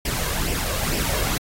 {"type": "noise with flanger", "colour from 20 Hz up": "pink", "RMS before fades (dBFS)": -24, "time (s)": [0.05, 1.38], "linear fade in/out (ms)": 5, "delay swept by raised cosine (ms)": [0.37, 1.87], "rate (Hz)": 2.2, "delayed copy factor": 0.55, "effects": ["AAC 48 kbps"]}